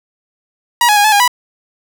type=tone with pitch steps; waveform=sawtooth; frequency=958 / 838 / 820 / 860 / 814 / 983 Hz; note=A#5 / G#5 / G#5 / A5 / G#5 / B5; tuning=+47 / +15 / -22 / -40 / -35 / -8 cents; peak=-4 dBFS; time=0.81-1.278 s; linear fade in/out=2 ms; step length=78 ms; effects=none